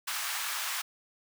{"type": "high-pass noise", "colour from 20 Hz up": "pink", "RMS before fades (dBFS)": -34, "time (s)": [0.07, 0.82], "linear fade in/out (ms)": 10, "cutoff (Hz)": 1000, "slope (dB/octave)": 24, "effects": []}